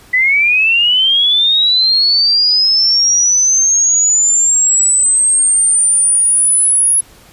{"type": "linear sweep", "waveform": "sine", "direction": "up", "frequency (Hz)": [1975.5, 10548], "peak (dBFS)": -8, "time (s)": [0.13, 7.01], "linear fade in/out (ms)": 10, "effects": ["pink hiss -43 dBFS RMS until 7.32 s", "resampled to 32000 Hz"]}